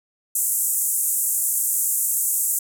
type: band-pass noise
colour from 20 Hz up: pink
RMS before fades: -22 dBFS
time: 0.35-2.59 s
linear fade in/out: 5 ms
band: 7400 to 15000 Hz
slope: 48 dB/octave
effects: none